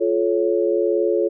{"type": "chord", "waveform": "sine", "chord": "F augmented", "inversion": "none", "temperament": "equal with one note detuned", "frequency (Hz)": [349.2, 430.9, 554.4], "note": ["F4", "A4", "C#5"], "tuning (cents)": [0, -36, 0], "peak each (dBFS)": [-20, -20, -22], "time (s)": [0, 1.29], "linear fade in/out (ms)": 20, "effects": []}